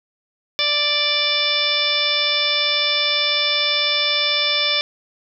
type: harmonic tone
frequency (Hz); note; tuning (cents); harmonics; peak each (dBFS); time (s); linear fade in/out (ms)
587.3; D5; 0; 1 / 2 / 3 / 4 / 5 / 6 / 7 / 8 / 9; -28 / -30 / -31 / -23 / -28 / -20 / -32 / -28 / -24; 0.59-4.81; 0
effects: none